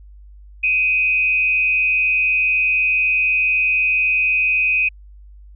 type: tone with frequency modulation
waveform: sine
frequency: 2506 Hz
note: D#7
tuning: 12 cents sharp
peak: -14 dBFS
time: 0.63-4.89 s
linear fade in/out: 10 ms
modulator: 150 Hz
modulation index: 0.49
effects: added 50 Hz sine -39 dBFS peak until 5.55 s